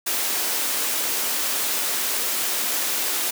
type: high-pass noise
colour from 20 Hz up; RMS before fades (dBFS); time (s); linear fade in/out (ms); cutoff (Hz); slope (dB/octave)
white; -24; 0.06-3.31; 10; 230; 24
effects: none